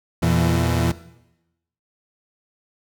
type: tone cluster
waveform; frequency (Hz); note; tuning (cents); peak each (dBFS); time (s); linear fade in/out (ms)
30% pulse; 84.7 / 120.6 / 168.1; E2 / B2 / E3; +48 / -41 / +34; -19 / -19 / -19; 0.22-0.92; 10
effects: noise-tail reverb RT60 0.9 s tail -17 dB re dry